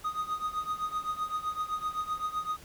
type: tone with tremolo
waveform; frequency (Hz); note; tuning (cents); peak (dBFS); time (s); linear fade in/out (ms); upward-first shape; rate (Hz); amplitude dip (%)
triangle; 1244.5; D#6; 0; -25; 0.04-2.57; 10; triangle; 7.8; 90
effects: pink hiss -52 dBFS RMS until 2.64 s